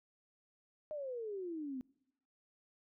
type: exponential sweep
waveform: sine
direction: down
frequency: 622 to 249.4 Hz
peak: -39 dBFS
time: 0.91-1.81 s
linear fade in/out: 0 ms
effects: noise-tail reverb RT60 0.9 s tail -26 dB re dry